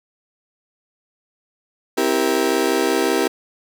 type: chord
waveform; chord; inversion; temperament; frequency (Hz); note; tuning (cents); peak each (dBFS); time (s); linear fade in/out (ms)
35% pulse; C dominant seventh; none; just; 261.6 / 327 / 392.4 / 470.9; C4 / E4 / G4 / Bb4; 0 / -14 / +2 / +18; -23 / -20 / -19 / -21; 1.97-3.28; 10
effects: none